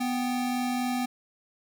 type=tone pair together; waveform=square; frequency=247.7 / 787 Hz; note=B3 / G5; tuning=+5 / +7 cents; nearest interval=octave + minor sixth; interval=2002 cents; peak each=-28 / -34 dBFS; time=0-1.06 s; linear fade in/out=10 ms; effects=none